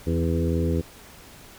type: harmonic tone with a mistuned harmonic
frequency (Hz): 82.8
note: E2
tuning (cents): +8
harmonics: 1 / 2 / 3 / 4 / 5 / 6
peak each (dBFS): -24 / -27 / -29 / -30 / -31 / -32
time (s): 0.06-0.82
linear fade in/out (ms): 20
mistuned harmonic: 3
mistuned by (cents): +29
effects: pink hiss -47 dBFS RMS until 1.58 s